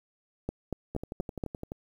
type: two click trains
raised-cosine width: 2 ms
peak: -18 / -23 dBFS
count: 5 / 10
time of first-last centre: 0.49-1.438 / 0.95-1.719 s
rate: 4.22 / 11.7 Hz
effects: 9-bit